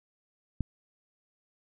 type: click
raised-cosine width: 5 ms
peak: -17 dBFS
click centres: 0.607 s
effects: none